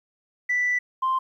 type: tone pair in turn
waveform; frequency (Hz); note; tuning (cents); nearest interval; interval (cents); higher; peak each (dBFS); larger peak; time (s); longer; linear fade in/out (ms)
sine; 1975.5 / 1046.5; B6 / C6; 0 / 0; major seventh; 1100; first; -19; neither; 0.49-0.79 / 1.02-1.19; first; 10
effects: tanh soft clip ceiling -17 dBFS + 10-bit